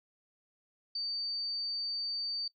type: tone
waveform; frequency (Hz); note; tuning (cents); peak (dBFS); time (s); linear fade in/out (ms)
sine; 4600; D8; -37; -33; 0.95-2.48; 5
effects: noise-tail reverb RT60 0.1 s tail -19 dB re dry